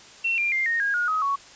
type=tone with pitch steps; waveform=sine; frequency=2713 / 2389 / 2104 / 1853 / 1631.9 / 1437.2 / 1265.7 / 1114.6 Hz; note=E7 / D7 / C7 / A#6 / G#6 / F6 / D#6 / C#6; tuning=+49 / +29 / +9 / -11 / -31 / +49 / +29 / +9 cents; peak=-21 dBFS; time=0.24-1.36 s; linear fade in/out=10 ms; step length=140 ms; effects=white hiss -47 dBFS RMS until 1.55 s + resampled to 16000 Hz